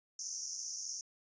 white band-pass noise, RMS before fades -42 dBFS, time 0.19-1.01 s, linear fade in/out 2 ms, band 5400 to 6600 Hz, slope 96 dB/octave, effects resampled to 16000 Hz

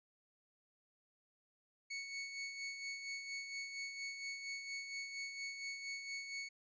sawtooth tone with tremolo, 2217 Hz, C#7, in tune, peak -37 dBFS, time 1.9-6.49 s, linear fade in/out 10 ms, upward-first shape sine, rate 4.3 Hz, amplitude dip 50%, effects resampled to 16000 Hz

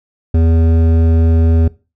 sine tone with hard clipping, 82 Hz, E2, 9 cents flat, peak -10 dBFS, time 0.34-1.68 s, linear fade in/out 5 ms, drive 12 dB, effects noise-tail reverb RT60 0.3 s tail -20 dB re dry

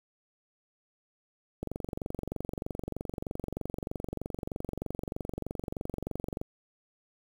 click train, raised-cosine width 2 ms, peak -21 dBFS, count 112, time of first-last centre 1.63-6.414 s, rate 23.2 Hz, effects 8-bit

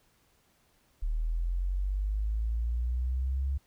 sine linear sweep, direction up, 37.53 to 69 Hz, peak -27 dBFS, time 1.02-3.58 s, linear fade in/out 10 ms, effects pink hiss -68 dBFS RMS until 3.66 s

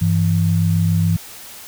sine tone pair together, 99 / 166.12 Hz, G2 / E3, +18 / +14 cents, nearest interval major sixth, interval 896 cents, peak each -16 dBFS, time 0.01-1.17 s, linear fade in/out 10 ms, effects white hiss -37 dBFS RMS until 1.67 s

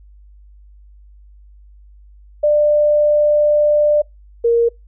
sine tone pair in turn, 595 / 467.2 Hz, D5 / A#4, +22 / +4 cents, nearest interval major third, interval 418 cents, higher first, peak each -10 dBFS, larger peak neither, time 2.43-4.02 / 4.44-4.69 s, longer first, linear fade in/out 10 ms, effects noise-tail reverb RT60 0.2 s tail -26 dB re dry + added 50 Hz sine -41 dBFS peak until 4.87 s

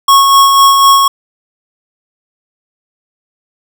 square tone with tremolo, 1100 Hz, C#6, 14 cents flat, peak -3 dBFS, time 0.08-1.08 s, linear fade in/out 5 ms, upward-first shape sine, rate 4 Hz, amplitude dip 35%, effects none

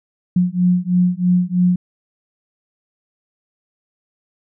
sine beating tone pair, 177.9 / 181 Hz, F3 / F#3, +32 / -38 cents, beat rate 3.1 Hz, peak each -16 dBFS, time 0.36-1.76 s, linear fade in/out 5 ms, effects none

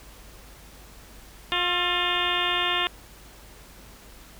harmonic tone with a mistuned harmonic, 355.1 Hz, F4, 29 cents sharp, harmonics 1 / 2 / 3 / 4 / 5 / 6 / 7 / 8 / 9 / 10, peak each -34 / -33 / -30 / -33 / -31 / -34 / -33 / -29 / -32 / -30 dBFS, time 1.52-2.87 s, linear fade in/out 0 ms, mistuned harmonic 4, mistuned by -56 cents, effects added 50 Hz sine -49 dBFS peak until 4.39 s + pink hiss -49 dBFS RMS until 4.39 s

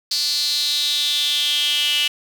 sawtooth tone with high-pass filter sweep, 293.7 Hz, D4, in tune, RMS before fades -20 dBFS, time 0.11-2.08 s, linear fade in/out 5 ms, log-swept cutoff 4500 to 2900 Hz, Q 7.4, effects none

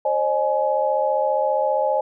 sine tone cluster, 533 / 608 / 843 Hz, C5 / D#5 / G#5, +32 / -40 / +26 cents, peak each -22 dBFS, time 0.05-2.01 s, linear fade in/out 5 ms, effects none

